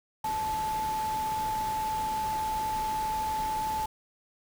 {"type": "tone in noise", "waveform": "sine", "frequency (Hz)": 870, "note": "A5", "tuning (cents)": -20, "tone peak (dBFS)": -28, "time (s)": [0.24, 3.86], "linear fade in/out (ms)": 5, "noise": "pink", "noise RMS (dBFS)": -40, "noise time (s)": [0.24, 3.86], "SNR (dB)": 9, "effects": []}